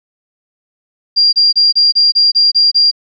sine tone bursts, 4775 Hz, D8, 28 cents sharp, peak -6 dBFS, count 9, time 1.16-2.914 s, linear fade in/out 20 ms, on 170 ms, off 28 ms, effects none

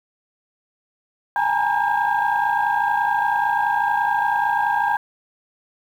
sine tone cluster, 809 / 838 / 903 / 955 / 1607 Hz, G#5 / G#5 / A5 / A#5 / G6, -46 / +15 / +45 / +42 / +43 cents, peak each -23 dBFS, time 1.36-4.97 s, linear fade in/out 2 ms, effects tanh soft clip ceiling -10 dBFS + 8-bit

